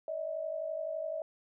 sine tone pair together, 587.3 / 639.1 Hz, D5 / D#5, 0 / +46 cents, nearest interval minor second, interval 146 cents, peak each -39 / -35 dBFS, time 0.08-1.22 s, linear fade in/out 2 ms, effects none

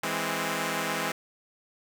5% pulse chord, E augmented, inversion none, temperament equal, 164.81 / 207.7 / 261.6 Hz, E3 / G#3 / B#3, 0 / 0 / 0 cents, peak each -21 dBFS, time 0.03-1.12 s, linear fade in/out 5 ms, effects none

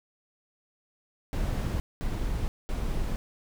brown noise bursts, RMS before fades -29 dBFS, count 3, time 1.33-3.16 s, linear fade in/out 0 ms, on 470 ms, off 210 ms, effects none

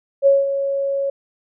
sine tone with ADSR envelope, 553 Hz, C#5, 4 cents flat, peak -8 dBFS, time 0.22-1.1 s, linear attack 44 ms, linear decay 190 ms, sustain -10 dB, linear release 5 ms, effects none

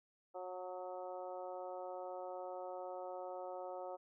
harmonic tone with a mistuned harmonic, 182.4 Hz, F#3, 24 cents flat, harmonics 2 / 3 / 4 / 5 / 6 / 7, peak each -51 / -46 / -48 / -53 / -61 / -57 dBFS, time 0.34-3.97 s, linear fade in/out 20 ms, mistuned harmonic 6, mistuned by +36 cents, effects none

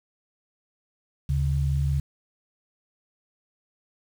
sine tone pair together, 73.42 / 138.6 Hz, D2 / C#3, 0 / 0 cents, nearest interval major seventh, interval 1100 cents, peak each -24 dBFS, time 1.29-2 s, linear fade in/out 5 ms, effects 8-bit

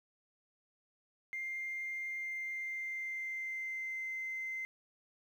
sine tone with pitch glide, 2104 to 2073 Hz, C7 to C7, +9 to -17 cents, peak -36 dBFS, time 1.33-4.65 s, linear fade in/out 0 ms, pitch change -26 cents, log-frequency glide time 2.08-4.14 s, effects tanh soft clip ceiling -33 dBFS + 11-bit

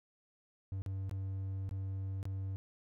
triangle tone with dropouts, 96.3 Hz, G2, 30 cents flat, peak -34 dBFS, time 0.72-2.56 s, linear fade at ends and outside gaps 0 ms, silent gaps 0.82-0.862 / 1.095-1.112 / 1.692-1.711 / 2.229-2.254 s, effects none

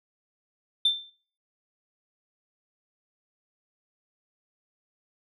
sine tone with exponential decay, 3562 Hz, A7, 21 cents sharp, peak -15 dBFS, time 0.85-1.1 s, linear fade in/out 5 ms, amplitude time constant 53 ms, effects noise-tail reverb RT60 0.5 s tail -23 dB re dry + tanh soft clip ceiling -15 dBFS

